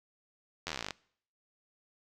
slowing click train, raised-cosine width 0.2 ms, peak -18 dBFS, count 16, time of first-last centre 0.67-0.907 s, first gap 11 ms, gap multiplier 1.05, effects noise-tail reverb RT60 0.6 s tail -23 dB re dry

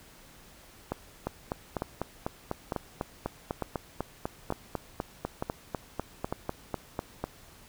two click trains, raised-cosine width 1 ms, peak -16 / -16 dBFS, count 7 / 25, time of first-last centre 0.92-6.325 / 1.27-7.24 s, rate 1.11 / 4.02 Hz, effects pink hiss -54 dBFS RMS until 7.68 s

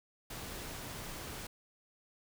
pink noise, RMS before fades -44 dBFS, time 0.3-1.47 s, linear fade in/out 5 ms, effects none

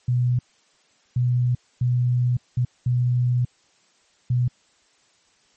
sine tone bursts at uneven times, 123.47 Hz, B2, in tune, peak -17 dBFS, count 6, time 0.08-0.39 / 1.16-1.55 / 1.81-2.37 / 2.57-2.65 / 2.86-3.45 / 4.3-4.48 s, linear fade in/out 5 ms, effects white hiss -61 dBFS RMS until 5.56 s + MP3 32 kbps

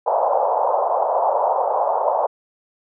pink band-pass noise, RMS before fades -19 dBFS, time 0.06-2.27 s, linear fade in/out 10 ms, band 530 to 980 Hz, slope 48 dB/octave, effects none

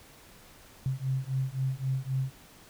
sine beating tone pair, 130.6 / 134.4 Hz, C3 / C3, -3 / +47 cents, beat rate 3.8 Hz, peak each -31 dBFS, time 0.86-2.31 s, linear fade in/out 0 ms, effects pink hiss -54 dBFS RMS until 2.69 s

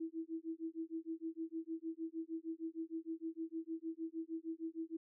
sine tone with tremolo, 325.8 Hz, E4, 20 cents flat, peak -37 dBFS, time 0-4.97 s, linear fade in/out 10 ms, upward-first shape sine, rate 6.5 Hz, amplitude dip 100%, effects none

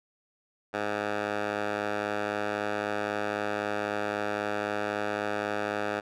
10% pulse tone with band-pass filter, 103.83 Hz, G#2, in tune, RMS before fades -31 dBFS, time 0.73-6.01 s, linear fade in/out 20 ms, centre 1100 Hz, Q 0.95, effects none

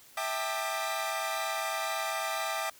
sawtooth tone cluster, 653 / 788 / 886 / 1198 / 1971 Hz, E5 / G5 / A5 / D6 / B6, -17 / +9 / +12 / +34 / -4 cents, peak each -32 / -33 / -37 / -32 / -38 dBFS, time 0.17-2.7 s, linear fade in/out 5 ms, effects white hiss -56 dBFS RMS until 2.79 s

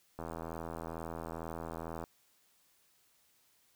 click train, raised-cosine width 1 ms, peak -27 dBFS, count 153, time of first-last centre 0.19-2.039 s, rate 82.2 Hz, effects white hiss -70 dBFS RMS until 3.75 s

